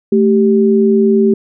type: tone pair together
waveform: sine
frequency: 218.9 / 390 Hz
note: A3 / G4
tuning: -9 / -9 cents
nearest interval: minor seventh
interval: 1000 cents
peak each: -10 dBFS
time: 0.12-1.34 s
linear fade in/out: 5 ms
effects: none